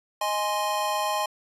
square chord, Ab major, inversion second, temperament equal, 622.3 / 830.6 / 1046.5 Hz, Eb5 / Ab5 / C6, 0 / 0 / 0 cents, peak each -31 / -29 / -29 dBFS, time 0.21-1.26 s, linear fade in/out 5 ms, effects resampled to 32000 Hz

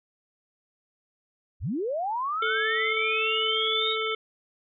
sine linear sweep, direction up, 44.14 to 3817 Hz, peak -26 dBFS, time 1.6-3.96 s, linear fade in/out 50 ms
harmonic tone, 440 Hz, A4, in tune, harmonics 1 / 3 / 5 / 7 / 8, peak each -30 / -31 / -32 / -35 / -35 dBFS, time 2.42-4.15 s, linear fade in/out 5 ms
effects none

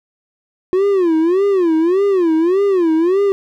triangle tone with vibrato, 357.8 Hz, F4, 42 cents sharp, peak -9 dBFS, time 0.73-3.32 s, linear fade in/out 0 ms, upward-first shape sine, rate 1.7 Hz, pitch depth 210 cents each way, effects none

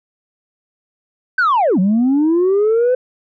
sine linear two-way sweep, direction down then up, 1562 to 177.6 to 512 Hz, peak -9 dBFS, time 1.38-2.95 s, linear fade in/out 5 ms, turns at 1.79 s, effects tanh soft clip ceiling -9 dBFS

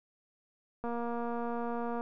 click train, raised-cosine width 1 ms, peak -24 dBFS, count 277, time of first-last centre 0.84-2.009 s, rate 236 Hz, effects none

